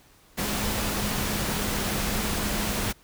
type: tone in noise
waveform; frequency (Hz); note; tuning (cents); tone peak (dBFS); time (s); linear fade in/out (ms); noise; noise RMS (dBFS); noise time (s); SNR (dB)
sine; 207; G#3; -5; -34; 0.37-2.93; 20; pink; -28; 0.37-2.93; -9
effects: pink hiss -57 dBFS RMS until 3.03 s